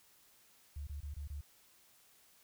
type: tone bursts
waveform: sine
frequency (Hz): 72.3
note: D2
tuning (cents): -27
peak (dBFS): -40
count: 5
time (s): 0.76-1.41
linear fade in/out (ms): 5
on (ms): 110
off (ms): 25
effects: white hiss -66 dBFS RMS until 2.43 s